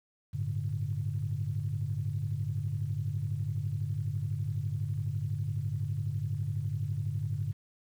sine chord, G suspended second, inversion none, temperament equal with one note detuned, 98 / 110 / 144.14 Hz, G2 / A2 / D3, 0 / 0 / -32 cents, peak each -34 dBFS, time 0.33-7.53 s, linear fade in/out 20 ms, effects tanh soft clip ceiling -21 dBFS + 10-bit

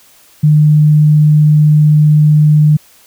sine tone, 151.3 Hz, D#3, 48 cents flat, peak -4 dBFS, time 0.43-2.77 s, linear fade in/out 10 ms, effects white hiss -45 dBFS RMS until 3.06 s

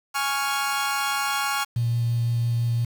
sawtooth chord, Db major, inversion second, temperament equal, 830.6 / 1108.7 / 1396.9 Hz, Ab5 / Db6 / F6, 0 / 0 / 0 cents, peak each -24 dBFS, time 0.14-1.65 s, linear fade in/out 20 ms
sine tone with vibrato, 118 Hz, A#2, 22 cents sharp, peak -20 dBFS, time 1.76-2.85 s, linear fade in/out 5 ms, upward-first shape sine, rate 5.9 Hz, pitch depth 9 cents each way
effects 7-bit

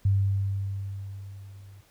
sine tone with level ramp, 98.3 Hz, G2, 5 cents sharp, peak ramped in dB -18 to -46 dBFS, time 0.05-1.81 s, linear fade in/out 5 ms, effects pink hiss -61 dBFS RMS until 1.9 s

